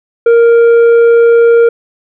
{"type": "tone with tanh clipping", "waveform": "triangle", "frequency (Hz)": 466.2, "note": "A#4", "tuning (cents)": 0, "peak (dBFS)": -4, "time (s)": [0.26, 1.69], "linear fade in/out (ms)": 5, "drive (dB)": 10, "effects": []}